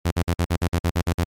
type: tone bursts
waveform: sawtooth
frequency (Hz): 86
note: F2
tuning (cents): -26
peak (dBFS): -14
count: 11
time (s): 0.05-1.244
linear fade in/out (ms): 10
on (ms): 64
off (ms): 49
effects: MP3 64 kbps